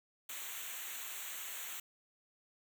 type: noise with comb filter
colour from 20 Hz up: white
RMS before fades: -44 dBFS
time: 0.29-1.8 s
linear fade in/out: 5 ms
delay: 0.2 ms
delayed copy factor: -0.95
effects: none